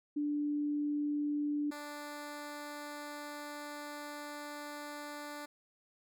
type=tone pair in turn; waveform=sine / 10% pulse; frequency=293.7 / 293.7 Hz; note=D4 / D4; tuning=0 / 0 cents; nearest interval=unison; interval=0 cents; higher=neither; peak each=-31 / -34 dBFS; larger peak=first; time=0.16-1.71 / 1.71-5.46 s; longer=second; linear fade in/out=10 ms; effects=none